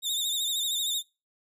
sawtooth tone with vibrato, 3656 Hz, A#7, 34 cents flat, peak -24 dBFS, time 0.02-1.03 s, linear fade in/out 50 ms, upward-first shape sine, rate 13 Hz, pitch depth 71 cents each way, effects noise-tail reverb RT60 0.3 s tail -26 dB re dry

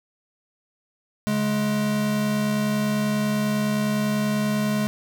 square tone pair together, 140.4 / 210.4 Hz, C#3 / G#3, +22 / +23 cents, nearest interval perfect fifth, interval 701 cents, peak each -30 / -22 dBFS, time 1.27-4.87 s, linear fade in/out 0 ms, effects 8-bit

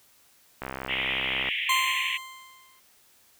click train, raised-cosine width 0.5 ms, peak -18 dBFS, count 58, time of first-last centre 0.62-1.488 s, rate 65.7 Hz
pink band-pass noise, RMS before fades -29 dBFS, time 0.88-2.18 s, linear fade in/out 20 ms, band 1900 to 3300 Hz, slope 96 dB/octave
20% pulse tone with exponential decay, 1046.5 Hz, C6, in tune, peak -15 dBFS, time 1.69-2.8 s, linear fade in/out 5 ms, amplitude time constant 240 ms
effects white hiss -60 dBFS RMS until 3.39 s

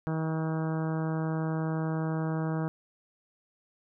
harmonic tone, 159.5 Hz, D#3, 43 cents sharp, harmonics 1 / 2 / 3 / 4 / 5 / 6 / 7 / 8 / 9 / 10, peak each -29 / -35 / -39 / -41 / -43 / -45 / -46 / -47 / -48 / -49 dBFS, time 0.07-2.68 s, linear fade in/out 0 ms, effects none

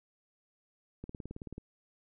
click train, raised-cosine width 3 ms, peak -29 dBFS, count 11, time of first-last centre 1.04-1.581 s, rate 18.5 Hz, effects none

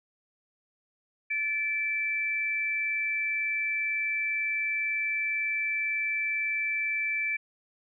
sine tone pair together, 1739.2 / 2329 Hz, A6 / D7, -21 / -15 cents, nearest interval perfect fourth, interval 506 cents, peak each -36 / -27 dBFS, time 1.3-7.37 s, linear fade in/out 10 ms, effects none

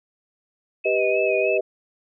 sine tone with vibrato, 2542 Hz, D#7, 36 cents sharp, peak -25 dBFS, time 0.84-1.58 s, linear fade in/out 10 ms, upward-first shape sine, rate 3.3 Hz, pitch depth 53 cents each way
sine chord, G augmented, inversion none, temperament equal with one note detuned, 392 / 493.9 / 627.3 Hz, G4 / B4 / D#5, 0 / 0 / +14 cents, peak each -23 / -24 / -22 dBFS, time 0.85-1.61 s, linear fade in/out 10 ms
effects none

